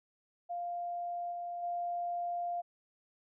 sine tone with level steps, 698.5 Hz, F5, in tune, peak -35 / -37 / -33 dBFS, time 0.49-2.62 s, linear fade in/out 20 ms, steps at 1.31 / 1.62 s, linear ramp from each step 20 ms, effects none

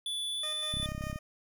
square tone with pitch glide, 3460 to 3502 Hz, A7 to A7, -30 to -9 cents, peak -33 dBFS, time 0.06-0.86 s, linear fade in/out 2 ms, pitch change +21 cents, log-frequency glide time 0.3-0.57 s
15% pulse tone with tremolo, 614 Hz, D#5, 23 cents flat, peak -34 dBFS, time 0.43-1.19 s, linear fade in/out 5 ms, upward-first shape square, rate 5.1 Hz, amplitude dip 50%
click train, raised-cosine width 5 ms, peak -25 dBFS, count 15, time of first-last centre 0.74-1.159 s, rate 33.4 Hz
effects none

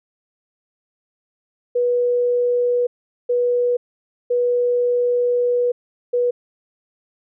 sine tone bursts at uneven times, 487.5 Hz, B4, 23 cents flat, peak -15 dBFS, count 4, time 1.75-2.87 / 3.29-3.77 / 4.3-5.72 / 6.13-6.31 s, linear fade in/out 10 ms, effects none

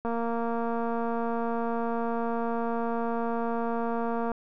click train, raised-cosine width 1 ms, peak -18 dBFS, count 991, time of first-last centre 0.05-4.317 s, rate 232 Hz, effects none

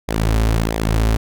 sawtooth tone with flanger, 55 Hz, A1, in tune, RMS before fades -17 dBFS, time 0.08-1.17 s, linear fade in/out 10 ms, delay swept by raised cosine 0.69 to 6.39 ms, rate 1.5 Hz, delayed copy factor -0.65, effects none

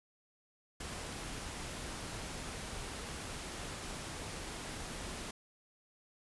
pink noise, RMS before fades -43 dBFS, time 0.8-5.31 s, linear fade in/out 5 ms, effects resampled to 24000 Hz

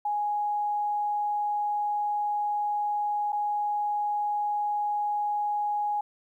sine tone with dropouts, 830.6 Hz, G#5, in tune, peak -25 dBFS, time 0.05-6.01 s, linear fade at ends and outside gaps 5 ms, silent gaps 3.322-3.328 s, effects 11-bit

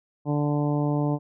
harmonic tone, 146.83 Hz, D3, in tune, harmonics 1 / 2 / 3 / 4 / 5 / 6 / 7, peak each -24 / -26 / -33 / -33 / -36 / -36 / -41 dBFS, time 0.25-1.19 s, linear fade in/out 50 ms, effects none

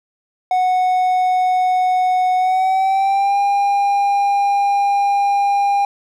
triangle tone with pitch glide, 737 to 803.7 Hz, F#5 to G5, -7 to +43 cents, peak -11 dBFS, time 0.51-5.85 s, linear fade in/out 2 ms, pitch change +150 cents, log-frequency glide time 2.37-3.38 s, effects none

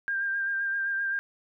sine tone with vibrato, 1594 Hz, G6, 28 cents sharp, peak -26 dBFS, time 0.08-1.19 s, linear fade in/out 0 ms, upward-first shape sine, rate 7.7 Hz, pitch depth 25 cents each way, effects none

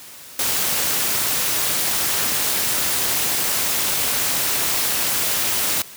white noise with amplitude modulation, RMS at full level -18 dBFS, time 0.39-5.82 s, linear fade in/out 2 ms, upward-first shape sine, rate 287 Hz, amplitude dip 60%, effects white hiss -40 dBFS RMS until 5.96 s + high-pass 60 Hz 12 dB/octave

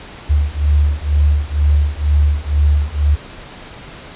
sine beating tone pair, 72.3 / 74.4 Hz, D2 / D2, -27 / +23 cents, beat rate 2.1 Hz, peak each -14 dBFS, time 0.29-3.16 s, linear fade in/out 20 ms, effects pink hiss -35 dBFS RMS until 4.15 s + resampled to 8000 Hz

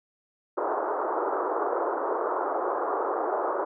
pink band-pass noise, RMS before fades -28 dBFS, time 0.57-3.65 s, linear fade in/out 10 ms, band 350 to 1300 Hz, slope 48 dB/octave, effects none

